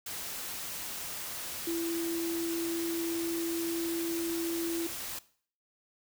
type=tone in noise; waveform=sine; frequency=334.9 Hz; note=E4; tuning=27 cents sharp; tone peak=-30 dBFS; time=1.67-4.87 s; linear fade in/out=5 ms; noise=white; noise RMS=-39 dBFS; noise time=0.06-5.19 s; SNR=+6 dB; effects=noise-tail reverb RT60 0.5 s tail -18 dB re dry